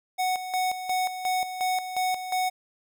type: tone with tremolo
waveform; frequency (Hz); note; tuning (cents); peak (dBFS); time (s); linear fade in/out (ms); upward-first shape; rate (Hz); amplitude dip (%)
square; 740; F#5; 0; -24; 0.18-2.5; 20; square; 2.8; 65
effects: none